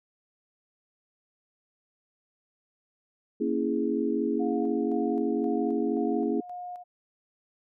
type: chord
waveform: sine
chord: A# half-diminished seventh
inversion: none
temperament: equal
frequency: 233.1 / 277.2 / 329.6 / 415.3 Hz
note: A#3 / C#4 / E4 / G#4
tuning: 0 / 0 / 0 / 0 cents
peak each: -30 dBFS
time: 3.4-6.41 s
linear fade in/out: 10 ms
type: tone with tremolo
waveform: sine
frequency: 716 Hz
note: F5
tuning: 43 cents sharp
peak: -35 dBFS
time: 4.39-6.84 s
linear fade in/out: 20 ms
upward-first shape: square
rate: 1.9 Hz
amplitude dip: 50%
effects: none